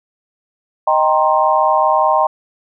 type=chord; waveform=sine; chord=C minor seventh; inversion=first; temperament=equal with one note detuned; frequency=622.3 / 784 / 932.3 / 1057.4 Hz; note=Eb5 / G5 / Bb5 / C6; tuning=0 / 0 / 0 / +18 cents; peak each=-16 dBFS; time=0.87-2.27 s; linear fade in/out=5 ms; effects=none